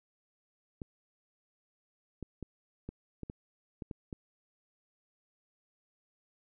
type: clicks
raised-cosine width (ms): 3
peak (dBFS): -27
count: 9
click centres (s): 0.818 / 2.227 / 2.427 / 2.89 / 3.233 / 3.299 / 3.822 / 3.912 / 4.128
effects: none